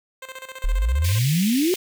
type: tone with tremolo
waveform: 10% pulse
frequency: 523.3 Hz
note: C5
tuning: in tune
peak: -25 dBFS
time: 0.22-1.19 s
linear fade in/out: 5 ms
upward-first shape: square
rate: 15 Hz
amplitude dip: 75%
type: exponential sweep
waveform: sine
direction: up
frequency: 34.59 to 384.2 Hz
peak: -17 dBFS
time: 0.64-1.74 s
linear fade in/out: 0 ms
type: high-pass noise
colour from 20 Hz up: pink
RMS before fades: -30 dBFS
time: 1.04-1.76 s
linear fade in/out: 5 ms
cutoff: 2000 Hz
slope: 48 dB/octave
effects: none